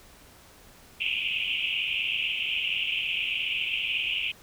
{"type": "band-pass noise", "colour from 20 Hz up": "pink", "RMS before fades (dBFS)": -29, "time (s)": [1, 4.32], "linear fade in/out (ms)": 10, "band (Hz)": [2400, 3100], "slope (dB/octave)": 96, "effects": ["pink hiss -53 dBFS RMS until 4.42 s"]}